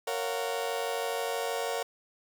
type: chord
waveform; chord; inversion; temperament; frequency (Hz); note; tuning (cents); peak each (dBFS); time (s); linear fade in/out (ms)
35% pulse; Gb major seventh; first; just; 462.5 / 555 / 693.7 / 740; Bb4 / Db5 / F5 / Gb5; -14 / +2 / -12 / 0; -32 / -34 / -36 / -36; 0.07-1.83; 5
effects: 9-bit